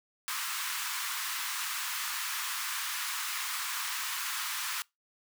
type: high-pass noise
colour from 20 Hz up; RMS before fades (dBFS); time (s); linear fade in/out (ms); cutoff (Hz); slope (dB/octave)
pink; -35; 0.28-4.82; 0; 1000; 48
effects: noise-tail reverb RT60 0.2 s tail -24 dB re dry